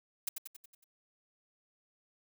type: noise with echo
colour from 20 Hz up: blue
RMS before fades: -34 dBFS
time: 0.27-0.29 s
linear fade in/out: 5 ms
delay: 92 ms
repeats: 6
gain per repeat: -5 dB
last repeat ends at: 0.842 s
effects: none